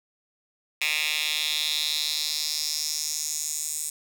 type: tone with high-pass filter sweep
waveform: 10% pulse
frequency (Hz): 152.2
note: D#3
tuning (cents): -38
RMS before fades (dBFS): -28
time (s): 0.81-3.9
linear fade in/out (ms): 5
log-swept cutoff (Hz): 2600 to 8000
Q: 3.3
effects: none